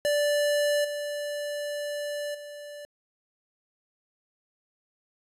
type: tone with level steps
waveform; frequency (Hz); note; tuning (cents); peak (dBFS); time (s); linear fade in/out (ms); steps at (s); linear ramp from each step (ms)
square; 585; D5; -7; -23 / -31 / -40; 0.05-2.85; 0; 0.84 / 2.34; 10
effects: resampled to 32000 Hz